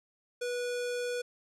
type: tone with low-pass filter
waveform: square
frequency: 488.6 Hz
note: B4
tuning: 19 cents flat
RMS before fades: -34 dBFS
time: 0.41-1.22 s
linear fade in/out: 10 ms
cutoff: 8900 Hz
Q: 1
effects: none